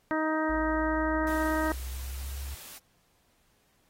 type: harmonic tone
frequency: 313.5 Hz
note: D#4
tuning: 13 cents sharp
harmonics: 1 / 2 / 3 / 4 / 5 / 6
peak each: -29 / -32 / -34 / -35 / -36 / -37 dBFS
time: 0.11-1.72 s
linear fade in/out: 0 ms
type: linear sweep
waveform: sine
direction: up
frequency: 53.8 to 69.3 Hz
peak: -34 dBFS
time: 0.49-2.55 s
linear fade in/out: 10 ms
type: noise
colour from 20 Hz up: white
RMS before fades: -46 dBFS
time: 1.27-2.78 s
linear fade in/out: 0 ms
effects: pink hiss -69 dBFS RMS until 3.89 s + AAC 48 kbps